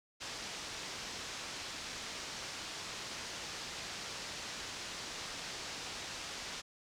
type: low-pass noise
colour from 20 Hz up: white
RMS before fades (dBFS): -44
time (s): 0.2-6.62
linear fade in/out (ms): 20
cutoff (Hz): 6300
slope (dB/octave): 24
effects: none